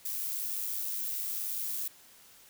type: noise with amplitude modulation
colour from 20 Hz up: violet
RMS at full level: -33 dBFS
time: 0.05-1.88 s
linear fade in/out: 5 ms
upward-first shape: sine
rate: 101 Hz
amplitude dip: 40%
effects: white hiss -57 dBFS RMS until 2.49 s